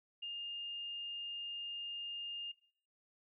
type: tone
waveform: sine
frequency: 2820 Hz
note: F7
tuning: 16 cents sharp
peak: -40 dBFS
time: 0.22-2.52 s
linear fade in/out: 10 ms
effects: noise-tail reverb RT60 0.6 s tail -21 dB re dry